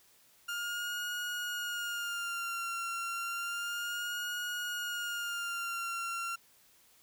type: tone with vibrato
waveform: 30% pulse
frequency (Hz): 1407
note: F6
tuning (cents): +12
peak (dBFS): -32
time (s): 0.48-6.36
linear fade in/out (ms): 10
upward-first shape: sine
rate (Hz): 0.31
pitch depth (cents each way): 45
effects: white hiss -64 dBFS RMS until 7.02 s